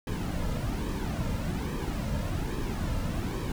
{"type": "noise with flanger", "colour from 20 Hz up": "brown", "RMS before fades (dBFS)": -31, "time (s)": [0.07, 3.52], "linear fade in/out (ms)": 2, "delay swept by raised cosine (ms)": [1.4, 2.7], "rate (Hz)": 1.2, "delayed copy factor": -0.6, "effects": []}